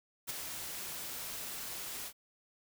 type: noise with ADSR envelope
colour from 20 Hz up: white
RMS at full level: -36 dBFS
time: 0.27-2.13 s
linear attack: 29 ms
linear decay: 11 ms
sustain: -6 dB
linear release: 70 ms
effects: none